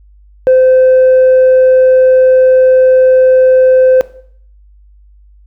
triangle tone with tanh clipping, 516 Hz, C5, 24 cents flat, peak -4 dBFS, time 0.47-4.01 s, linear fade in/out 0 ms, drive 6 dB, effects noise-tail reverb RT60 0.6 s tail -17 dB re dry + added 50 Hz sine -39 dBFS peak until 5.46 s

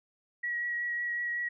sine tone with vibrato, 1915 Hz, A#6, 46 cents sharp, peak -30 dBFS, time 0.43-1.49 s, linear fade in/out 10 ms, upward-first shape triangle, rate 5.4 Hz, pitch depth 16 cents each way, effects none

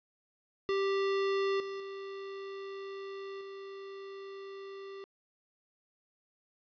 square tone with level steps, 392 Hz, G4, in tune, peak -29 / -38 / -41 / -44 dBFS, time 0.69-5.04 s, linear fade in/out 0 ms, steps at 1.6 / 1.8 / 3.41 s, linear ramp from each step 2 ms, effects resampled to 11025 Hz + 10-bit

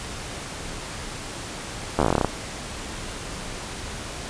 slowing click train, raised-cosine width 1 ms, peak -5 dBFS, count 13, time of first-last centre 1.99-2.247 s, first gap 12 ms, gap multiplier 1.1, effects pink hiss -34 dBFS RMS until 4.29 s + resampled to 22050 Hz

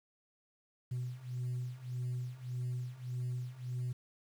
sine beating tone pair, 123.47 / 125.17 Hz, B2 / B2, 0 / +24 cents, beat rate 1.7 Hz, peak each -39 / -37 dBFS, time 0.91-3.93 s, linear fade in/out 10 ms, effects tanh soft clip ceiling -32 dBFS + 10-bit

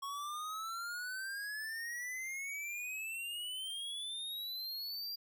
square exponential sweep, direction up, 1100 to 4800 Hz, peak -40 dBFS, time 0.02-5.16 s, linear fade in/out 10 ms, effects none

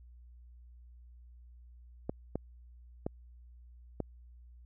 clicks, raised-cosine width 2 ms, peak -20 dBFS, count 4, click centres 2.095 / 2.356 / 3.065 / 4.003 s, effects added 60 Hz sine -52 dBFS peak until 4.65 s

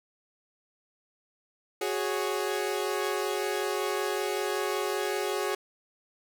sawtooth chord, F# suspended second, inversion none, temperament equal, 370 / 415.3 / 554.4 Hz, F#4 / G#4 / C#5, 0 / 0 / 0 cents, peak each -28 / -27 / -32 dBFS, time 1.81-5.55 s, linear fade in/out 5 ms, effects none

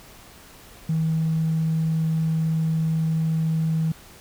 triangle tone, 160.3 Hz, E3, 48 cents flat, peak -16 dBFS, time 0.89-3.92 s, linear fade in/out 5 ms, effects tanh soft clip ceiling -17 dBFS + pink hiss -47 dBFS RMS until 4.2 s

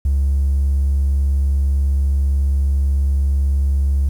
triangle tone, 69.1 Hz, C#2, 5 cents flat, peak -10 dBFS, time 0.05-4.09 s, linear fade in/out 5 ms, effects tanh soft clip ceiling -10 dBFS + 8-bit

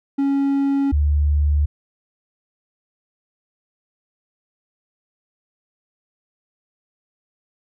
triangle / sine tone pair in turn, 277.2 / 73.42 Hz, C#4 / D2, 0 / 0 cents, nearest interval octave + major seventh, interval 2300 cents, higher first, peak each -14 dBFS, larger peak neither, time 0.18-0.92 / 0.92-1.66 s, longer neither, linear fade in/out 10 ms, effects none

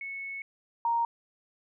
sine tone pair in turn, 2204 / 932.3 Hz, C#7 / A#5, -11 / 0 cents, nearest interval octave + minor third, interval 1489 cents, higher first, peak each -35 / -24 dBFS, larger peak second, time 0.01-0.42 / 0.85-1.05 s, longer first, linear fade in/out 2 ms, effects none

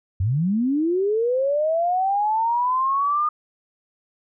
sine linear sweep, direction up, 85.1 to 1225 Hz, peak -18 dBFS, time 0.2-3.29 s, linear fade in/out 5 ms, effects none

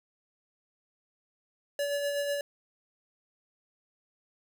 square tone with tremolo, 572 Hz, D5, 46 cents flat, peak -28 dBFS, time 1.79-2.41 s, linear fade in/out 2 ms, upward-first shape sine, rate 8.1 Hz, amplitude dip 35%, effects none

